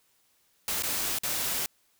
white noise with dropouts, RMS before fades -30 dBFS, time 0.68-1.66 s, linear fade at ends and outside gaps 1 ms, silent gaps 0.823-0.835 / 1.186-1.234 s, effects white hiss -68 dBFS RMS until 1.99 s

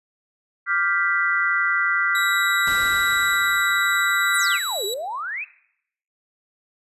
sine chord, G dominant seventh, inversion second, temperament equal, 1174.7 / 1396.9 / 1568 / 1975.5 Hz, D6 / F6 / G6 / B6, 0 / 0 / 0 / 0 cents, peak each -28 / -22 / -25 / -24 dBFS, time 0.66-4.6 s, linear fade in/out 50 ms
sawtooth tone with pitch glide, 3870 to 3908 Hz, B7 to B7, -36 to -19 cents, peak -23 dBFS, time 2.15-4.94 s, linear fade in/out 2 ms, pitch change +17 cents, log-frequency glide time 2.97-4.67 s
pink noise with exponential decay, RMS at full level -34 dBFS, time 2.67-5.2 s, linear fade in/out 2 ms, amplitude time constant 550 ms
sine exponential two-way sweep, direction down then up, 11250 to 378.4 to 2712 Hz, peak -26 dBFS, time 4.33-5.45 s, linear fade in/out 20 ms, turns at 4.85 s
effects noise-tail reverb RT60 0.7 s tail -18 dB re dry + resampled to 32000 Hz

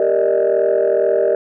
sine chord, Eb major seventh, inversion first, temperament equal with one note detuned, 392 / 466.2 / 587.3 / 629.5 Hz, G4 / Bb4 / D5 / Eb5, 0 / 0 / 0 / +20 cents, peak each -17 dBFS, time 0-1.35 s, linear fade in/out 2 ms, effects tanh soft clip ceiling -7 dBFS

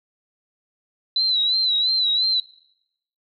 sine tone with vibrato, 3982 Hz, B7, 14 cents sharp, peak -17 dBFS, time 1.16-2.4 s, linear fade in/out 2 ms, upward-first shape sine, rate 2.9 Hz, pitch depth 76 cents each way, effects noise-tail reverb RT60 0.8 s tail -22 dB re dry

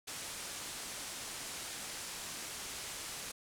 white low-pass noise, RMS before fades -44 dBFS, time 0.07-3.32 s, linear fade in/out 10 ms, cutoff 10000 Hz, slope 24 dB/octave, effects none

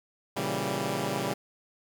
10% pulse chord, A# diminished seventh, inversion none, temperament equal, 116.54 / 138.59 / 164.81 / 196 Hz, A#2 / C#3 / E3 / G3, 0 / 0 / 0 / 0 cents, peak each -28 / -25 / -28 / -24 dBFS, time 0.36-1.34 s, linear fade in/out 10 ms, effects 9-bit

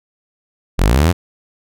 sawtooth linear sweep, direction up, 38.64 to 92.5 Hz, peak -6 dBFS, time 0.78-1.13 s, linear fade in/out 20 ms, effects none

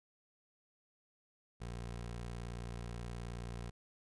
20% pulse tone, 58.8 Hz, A#1, 16 cents sharp, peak -37 dBFS, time 1.6-3.71 s, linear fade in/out 20 ms, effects resampled to 24000 Hz

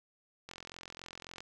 click train, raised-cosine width 0.2 ms, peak -28 dBFS, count 41, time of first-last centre 0.49-1.405 s, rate 43.7 Hz, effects none

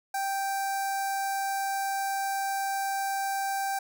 sawtooth tone with notch filter, 784 Hz, G5, in tune, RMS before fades -30 dBFS, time 0.14-3.79 s, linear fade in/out 5 ms, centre 3100 Hz, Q 0.78, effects none

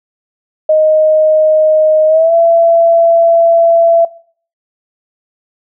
sine tone with pitch glide, 622.3 to 670.8 Hz, D#5 to E5, 0 to +30 cents, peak -5 dBFS, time 0.69-4.05 s, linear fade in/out 5 ms, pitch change +130 cents, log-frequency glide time 2.07-2.34 s, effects noise-tail reverb RT60 0.5 s tail -20 dB re dry

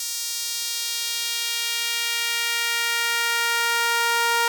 sawtooth tone with high-pass filter sweep, 467.6 Hz, A#4, 5 cents sharp, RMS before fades -24 dBFS, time 0-4.48 s, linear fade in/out 2 ms, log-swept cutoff 5600 to 1000 Hz, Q 1.2, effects none

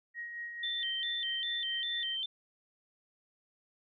sine tone with tremolo, 1886 Hz, A#6, 20 cents sharp, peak -37 dBFS, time 0.14-2.17 s, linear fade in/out 50 ms, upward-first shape sine, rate 4.5 Hz, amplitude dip 40%
sine tone with vibrato, 3321 Hz, G#7, 1 cent flat, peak -33 dBFS, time 0.63-2.26 s, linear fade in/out 5 ms, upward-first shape square, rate 2.5 Hz, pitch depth 110 cents each way
effects none

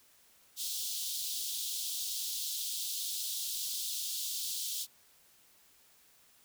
pink high-pass noise, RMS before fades -37 dBFS, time 0.56-4.87 s, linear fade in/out 50 ms, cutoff 3300 Hz, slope 48 dB/octave, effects white hiss -64 dBFS RMS until 6.44 s

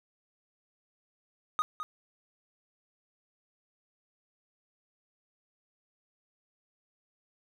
triangle tone with echo, 1244.5 Hz, D#6, in tune, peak -23 dBFS, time 1.59-1.62 s, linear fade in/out 0 ms, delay 210 ms, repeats 1, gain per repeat -9 dB, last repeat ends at 1.83 s, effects none

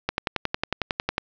click train, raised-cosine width 0.3 ms, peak -7 dBFS, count 13, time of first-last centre 0.09-1.181 s, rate 11 Hz, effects resampled to 16000 Hz + 8-bit

